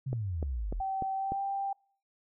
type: exponential sweep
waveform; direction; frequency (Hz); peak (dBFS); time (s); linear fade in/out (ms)
sine; down; 138.59 to 39.79; -31; 0.06-0.81; 10
type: click train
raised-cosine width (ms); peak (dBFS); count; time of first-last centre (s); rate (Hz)
2; -23; 5; 0.13-1.32; 3.36
type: tone with pitch glide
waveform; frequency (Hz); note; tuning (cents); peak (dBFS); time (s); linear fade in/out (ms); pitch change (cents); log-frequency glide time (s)
sine; 771 to 788.6; G5 to G5; -29 to +10; -30; 0.8-1.73; 5; +39; 1.14-1.41
effects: noise-tail reverb RT60 0.5 s tail -26 dB re dry